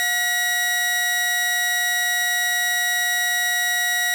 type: tone pair together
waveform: sawtooth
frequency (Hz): 719.6 / 1916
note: F#5 / A#6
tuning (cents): -48 / +47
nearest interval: octave + perfect fourth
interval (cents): 1695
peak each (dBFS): -25 / -16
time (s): 0-4.14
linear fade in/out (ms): 0
effects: none